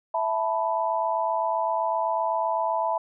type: chord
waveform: sine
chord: E suspended fourth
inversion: none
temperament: equal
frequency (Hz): 659.3 / 880 / 987.8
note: E5 / A5 / B5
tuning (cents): 0 / 0 / 0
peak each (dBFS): -27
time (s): 0.14-2.98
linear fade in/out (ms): 5
effects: none